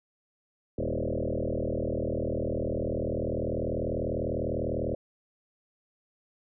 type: tone with frequency modulation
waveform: sine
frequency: 311.1 Hz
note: D#4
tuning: in tune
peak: -27 dBFS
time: 0.78-4.95 s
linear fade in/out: 5 ms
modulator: 40.1 Hz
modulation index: 6.9
effects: none